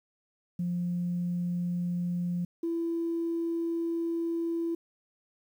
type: tone pair in turn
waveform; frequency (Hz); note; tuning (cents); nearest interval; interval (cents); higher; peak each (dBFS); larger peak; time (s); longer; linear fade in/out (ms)
sine; 175.8 / 334.5; F3 / E4; +12 / +25; major seventh; 1113; second; -27; neither; 0.59-2.45 / 2.63-4.75; second; 5
effects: tanh soft clip ceiling -23 dBFS + 10-bit